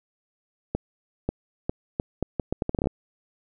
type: accelerating click train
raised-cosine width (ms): 2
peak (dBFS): -11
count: 15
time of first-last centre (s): 0.75-2.872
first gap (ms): 540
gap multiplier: 0.75
effects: none